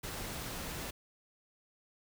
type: noise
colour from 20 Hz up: pink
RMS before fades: -41 dBFS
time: 0.03-0.91 s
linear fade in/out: 10 ms
effects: none